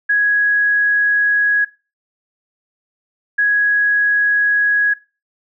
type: tone pair in turn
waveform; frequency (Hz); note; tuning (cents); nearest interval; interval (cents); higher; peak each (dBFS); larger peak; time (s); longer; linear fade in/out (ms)
sine; 1665 / 1665; G#6 / G#6; +4 / +4; unison; 0; neither; -11; neither; 0.09-1.65 / 3.38-4.94; neither; 10
effects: noise-tail reverb RT60 0.3 s tail -18 dB re dry